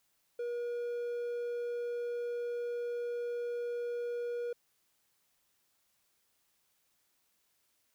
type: tone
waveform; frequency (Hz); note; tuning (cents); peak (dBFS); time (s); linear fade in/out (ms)
triangle; 478.9; A#4; +47; -32; 0.39-4.53; 5
effects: white hiss -75 dBFS RMS until 7.94 s